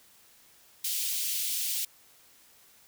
white high-pass noise, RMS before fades -31 dBFS, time 0.84-1.85 s, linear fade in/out 5 ms, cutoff 2700 Hz, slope 24 dB/octave, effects white hiss -59 dBFS RMS until 2.87 s

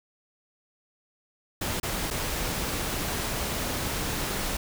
pink noise with dropouts, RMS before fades -30 dBFS, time 1.61-4.57 s, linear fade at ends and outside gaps 5 ms, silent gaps 1.8-1.83 / 2.104-2.109 s, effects none

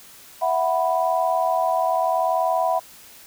sine chord, E suspended second, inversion none, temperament equal, 659.3 / 740 / 987.8 Hz, E5 / F#5 / B5, 0 / 0 / 0 cents, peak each -22 / -22 / -24 dBFS, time 0.41-2.8 s, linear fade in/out 20 ms, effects white hiss -46 dBFS RMS until 3.26 s

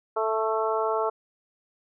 harmonic tone with a mistuned harmonic, 220 Hz, A3, in tune, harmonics 2 / 3 / 4 / 5 / 6, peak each -27 / -29 / -30 / -31 / -32 dBFS, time 0.16-1.1 s, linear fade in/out 10 ms, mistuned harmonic 6, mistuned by +16 cents, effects none

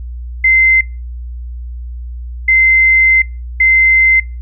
sine tone bursts at uneven times, 2073 Hz, C7, 17 cents flat, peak -6 dBFS, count 3, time 0.44-0.81 / 2.48-3.22 / 3.6-4.2 s, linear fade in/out 5 ms, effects noise-tail reverb RT60 0.3 s tail -26 dB re dry + added 60 Hz sine -22 dBFS peak until 4.41 s

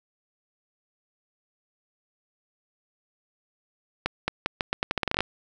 accelerating click train, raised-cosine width 0.3 ms, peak -8 dBFS, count 15, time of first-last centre 4.06-5.206 s, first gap 220 ms, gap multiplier 0.82, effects none

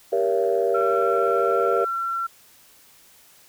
sine chord, G diminished seventh, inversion none, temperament just, 392 / 470.4 / 564.5 / 677.4 Hz, G4 / Bb4 / Db5 / Fb5, 0 / +16 / +31 / +47 cents, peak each -23 / -22 / -25 / -25 dBFS, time 0.12-1.85 s, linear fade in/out 10 ms
sine tone, 1357 Hz, E6, 50 cents sharp, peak -23 dBFS, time 0.74-2.27 s, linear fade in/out 10 ms
effects tanh soft clip ceiling -10 dBFS + white hiss -53 dBFS RMS until 3.48 s

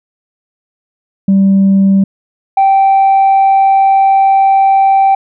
sine tone pair in turn, 194.8 / 779.2 Hz, G3 / G5, -11 / -11 cents, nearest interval 2 octaves, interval 2400 cents, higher second, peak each -3 dBFS, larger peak neither, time 1.28-2.04 / 2.57-5.15 s, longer second, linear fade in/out 5 ms, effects tanh soft clip ceiling -3 dBFS

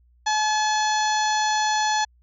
harmonic tone, 856 Hz, A5, 48 cents flat, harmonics 1 / 2 / 3 / 4 / 5 / 6 / 7 / 8, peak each -21 / -27 / -38 / -32 / -31 / -40 / -31 / -38 dBFS, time 0.26-2.05 s, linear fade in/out 10 ms, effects added 60 Hz sine -55 dBFS peak until 2.22 s

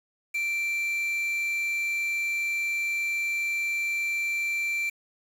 triangle tone with quantisation, 2349 Hz, D7, in tune, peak -24 dBFS, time 0.34-4.9 s, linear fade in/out 10 ms, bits 7, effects none

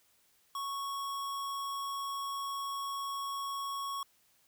square tone, 1107 Hz, C#6, 3 cents flat, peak -36 dBFS, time 0.55-4.03 s, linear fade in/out 2 ms, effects white hiss -69 dBFS RMS until 4.47 s

